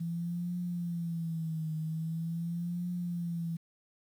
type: tone with vibrato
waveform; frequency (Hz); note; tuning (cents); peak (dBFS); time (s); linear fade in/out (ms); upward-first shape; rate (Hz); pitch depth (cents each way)
sine; 166.7; E3; +20; -32; 0-3.57; 10; triangle; 0.43; 110
effects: 10-bit